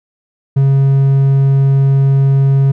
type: tone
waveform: triangle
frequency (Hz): 136.8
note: C#3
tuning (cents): -23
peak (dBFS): -5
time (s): 0.56-2.72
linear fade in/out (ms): 10
effects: none